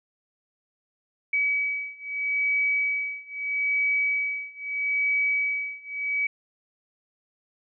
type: beating tone pair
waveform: sine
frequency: 2277 / 2277.78 Hz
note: C#7 / C#7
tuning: +46 / +46 cents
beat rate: 0.78 Hz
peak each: -27 / -26 dBFS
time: 1.33-6.27 s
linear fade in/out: 5 ms
effects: none